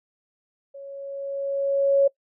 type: tone with level ramp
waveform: sine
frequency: 554.4 Hz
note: C#5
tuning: in tune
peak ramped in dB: -37 to -13 dBFS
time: 0.74-2.08 s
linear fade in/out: 10 ms
effects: noise-tail reverb RT60 0.1 s tail -22 dB re dry